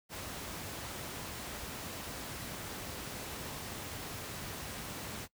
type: noise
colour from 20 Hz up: pink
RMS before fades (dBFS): -42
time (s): 0.09-5.28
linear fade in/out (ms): 50
effects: noise-tail reverb RT60 0.1 s tail -21 dB re dry + high-pass 60 Hz 12 dB/octave